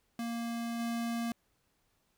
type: tone with level steps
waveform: square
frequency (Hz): 233.1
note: A#3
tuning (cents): 0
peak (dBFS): -35 / -33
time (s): 0.19-1.32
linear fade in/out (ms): 2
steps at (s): 0.79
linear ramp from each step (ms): 10
effects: pink hiss -75 dBFS RMS until 2.17 s